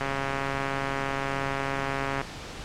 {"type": "click train", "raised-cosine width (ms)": 0.5, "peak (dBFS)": -14, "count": 303, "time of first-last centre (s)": [0.01, 2.214], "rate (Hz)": 137, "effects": ["pink hiss -39 dBFS RMS until 2.64 s", "low-pass 6000 Hz 12 dB/octave"]}